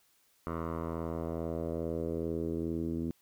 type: tone with low-pass filter sweep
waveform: 10% pulse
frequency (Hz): 82.41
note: E2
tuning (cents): 0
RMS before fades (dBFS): -35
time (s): 0.47-3.11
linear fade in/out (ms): 0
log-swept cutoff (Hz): 1200 to 280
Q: 2.4
effects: white hiss -69 dBFS RMS until 3.21 s